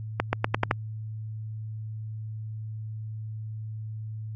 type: accelerating click train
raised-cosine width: 0.5 ms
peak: -7 dBFS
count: 6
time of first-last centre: 0.2-0.712 s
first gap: 130 ms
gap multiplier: 0.88
effects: added 109 Hz sine -33 dBFS peak until 4.35 s + AAC 32 kbps